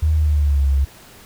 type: tone with pitch glide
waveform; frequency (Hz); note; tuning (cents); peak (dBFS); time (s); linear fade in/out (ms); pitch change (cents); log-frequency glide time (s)
sine; 77.78 to 68.5; D#2 to C#2; 0 to -20; -13; 0.02-0.85; 10; -220; 0.16-0.67
effects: pink hiss -44 dBFS RMS until 1.25 s